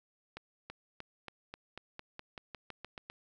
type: accelerating click train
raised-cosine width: 0.3 ms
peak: -27 dBFS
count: 14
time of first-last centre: 0.37-3.1 s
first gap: 330 ms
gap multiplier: 0.92
effects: none